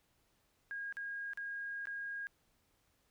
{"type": "tone with dropouts", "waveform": "sine", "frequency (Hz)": 1630, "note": "G#6", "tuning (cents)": -33, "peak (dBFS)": -39, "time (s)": [0.71, 2.27], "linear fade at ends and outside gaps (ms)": 0, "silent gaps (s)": [[0.925, 0.969], [1.334, 1.374], [1.855, 1.871]], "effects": ["pink hiss -75 dBFS RMS until 3.1 s"]}